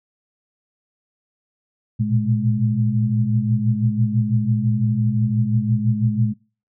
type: tone cluster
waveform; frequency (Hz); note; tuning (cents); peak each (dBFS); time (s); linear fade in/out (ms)
sine; 113.3 / 119.2 / 125.6 / 210.6; A#2 / A#2 / B2 / G#3; -49 / +39 / +30 / +24; -21 / -21 / -27 / -21; 1.99-6.34; 20
effects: noise-tail reverb RT60 0.4 s tail -26 dB re dry